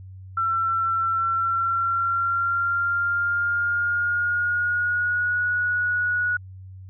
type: tone with pitch glide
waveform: sine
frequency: 1347 to 1460.5 Hz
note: E6 to F#6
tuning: +37 to -23 cents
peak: -20 dBFS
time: 0.37-6.37 s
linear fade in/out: 5 ms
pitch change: +140 cents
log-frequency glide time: 1.15-5.43 s
effects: added 94 Hz sine -38 dBFS peak until 6.89 s